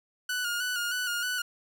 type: tone with vibrato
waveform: sawtooth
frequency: 1455 Hz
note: F#6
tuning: 29 cents flat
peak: -25 dBFS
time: 0.29-1.42 s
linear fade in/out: 5 ms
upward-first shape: square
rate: 3.2 Hz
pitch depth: 39 cents each way
effects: none